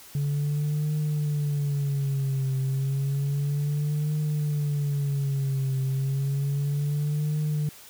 sine tone with vibrato, 142 Hz, C#3, 42 cents sharp, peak -21 dBFS, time 0.15-7.69 s, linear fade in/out 2 ms, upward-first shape triangle, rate 0.31 Hz, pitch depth 120 cents each way, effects tanh soft clip ceiling -22 dBFS + white hiss -48 dBFS RMS until 7.89 s

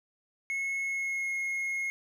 triangle tone with pitch glide, 2182 to 2158 Hz, C#7 to C#7, -28 to -47 cents, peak -28 dBFS, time 0.5-1.9 s, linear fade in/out 0 ms, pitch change -19 cents, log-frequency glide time 0.81-1.32 s, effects none

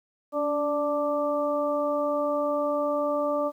harmonic tone with a mistuned harmonic, 293.7 Hz, D4, in tune, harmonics 1 / 2 / 3 / 4, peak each -31 / -25 / -36 / -31 dBFS, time 0.32-3.52 s, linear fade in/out 50 ms, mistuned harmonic 1, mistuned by -32 cents, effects 10-bit

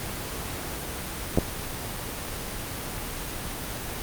clicks, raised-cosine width 2 ms, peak -7 dBFS, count 2, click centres 1.375 / 1.386 s, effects pink hiss -33 dBFS RMS until 4.02 s + Opus 24 kbps

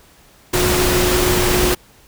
sine tone in noise, 361.2 Hz, F#4, 42 cents flat, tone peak -18 dBFS, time 0.53-1.75 s, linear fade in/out 10 ms, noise pink, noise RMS -17 dBFS, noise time 0.53-1.75 s, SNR -4 dB, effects pink hiss -49 dBFS RMS until 2.07 s

